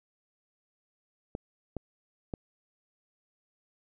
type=clicks; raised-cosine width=2 ms; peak=-21 dBFS; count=3; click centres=1.351 / 1.767 / 2.338 s; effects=none